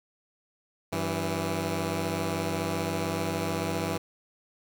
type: tone pair together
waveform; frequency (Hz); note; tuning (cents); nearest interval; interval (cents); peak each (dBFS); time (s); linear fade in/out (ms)
10% pulse; 95.94 / 164.81; G2 / E3; -37 / 0; major sixth; 937; -23 / -22; 0.92-3.98; 10
effects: none